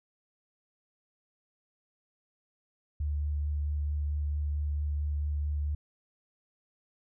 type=tone with vibrato; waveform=sine; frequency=73.7 Hz; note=D2; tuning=7 cents sharp; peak=-28 dBFS; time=3-5.75 s; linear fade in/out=5 ms; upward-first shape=triangle; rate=4.5 Hz; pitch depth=15 cents each way; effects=none